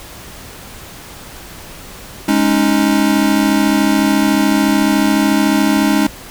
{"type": "chord", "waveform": "square", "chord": "Ab suspended fourth", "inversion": "none", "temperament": "equal", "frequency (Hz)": [207.7, 277.2, 311.1], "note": ["Ab3", "Db4", "Eb4"], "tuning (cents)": [0, 0, 0], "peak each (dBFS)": -16, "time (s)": [2.28, 6.07], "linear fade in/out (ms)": 5, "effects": ["pink hiss -34 dBFS RMS until 6.3 s"]}